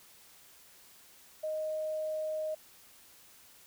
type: tone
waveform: sine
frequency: 622.3 Hz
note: D#5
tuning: in tune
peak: -32 dBFS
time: 1.43-2.55 s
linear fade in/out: 10 ms
effects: white hiss -58 dBFS RMS until 3.66 s